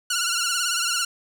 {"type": "tone with vibrato", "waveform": "10% pulse", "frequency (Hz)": 1415, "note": "F6", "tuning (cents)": 22, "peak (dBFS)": -13, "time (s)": [0.1, 1.05], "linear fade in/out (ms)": 5, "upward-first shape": "sine", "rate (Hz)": 18, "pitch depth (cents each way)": 76, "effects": []}